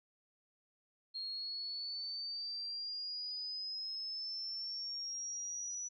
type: exponential sweep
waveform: sine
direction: up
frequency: 4241 to 5920 Hz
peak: -39 dBFS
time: 1.14-5.89 s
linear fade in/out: 20 ms
effects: none